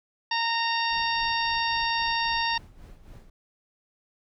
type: harmonic tone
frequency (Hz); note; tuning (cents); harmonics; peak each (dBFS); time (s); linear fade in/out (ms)
923; A#5; -17; 1 / 2 / 3 / 4 / 5 / 6; -27 / -30 / -32 / -33 / -34 / -35; 0.31-2.58; 5
type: noise with tremolo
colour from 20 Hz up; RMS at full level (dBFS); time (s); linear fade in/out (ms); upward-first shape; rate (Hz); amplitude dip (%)
brown; -44; 0.91-3.3; 5; sine; 3.7; 65
effects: none